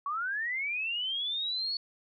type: linear sweep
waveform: sine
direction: up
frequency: 1103 to 4441 Hz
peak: -30 dBFS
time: 0.06-1.77 s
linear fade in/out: 2 ms
effects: none